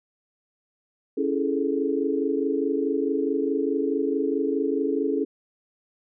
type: chord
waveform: sine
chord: A major seventh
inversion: first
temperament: equal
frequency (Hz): 277.2 / 329.6 / 415.3 / 440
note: C#4 / E4 / G#4 / A4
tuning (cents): 0 / 0 / 0 / 0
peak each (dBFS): -26 / -29 / -27 / -28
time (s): 1.17-5.25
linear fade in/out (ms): 10
effects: none